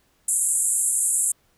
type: band-pass noise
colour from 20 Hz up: pink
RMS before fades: -22 dBFS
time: 0.28-1.32 s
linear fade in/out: 5 ms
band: 7400 to 11000 Hz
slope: 96 dB/octave
effects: pink hiss -64 dBFS RMS until 1.57 s